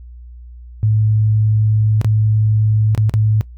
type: tone with dropouts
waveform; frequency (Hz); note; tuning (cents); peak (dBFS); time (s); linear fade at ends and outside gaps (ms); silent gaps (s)
sine; 107.9; A2; -33; -11; 0.83-3.41; 0; 2.014-2.046 / 2.949-2.977 / 3.095-3.139
effects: noise-tail reverb RT60 0.1 s tail -19 dB re dry + added 60 Hz sine -33 dBFS peak until 3.57 s